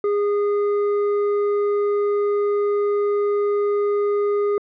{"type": "tone with hard clipping", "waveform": "sine", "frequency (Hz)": 410, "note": "G#4", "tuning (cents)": -22, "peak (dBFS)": -19, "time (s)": [0.04, 4.58], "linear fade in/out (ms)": 2, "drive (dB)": 7, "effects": ["low-pass 2000 Hz 12 dB/octave"]}